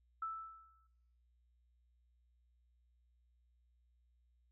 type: tone with exponential decay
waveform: sine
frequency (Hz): 1318.5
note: E6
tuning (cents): 0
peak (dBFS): -36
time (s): 0.22-0.87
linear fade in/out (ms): 5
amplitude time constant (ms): 140
effects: noise-tail reverb RT60 0.8 s tail -17 dB re dry + added 60 Hz sine -70 dBFS peak until 4.51 s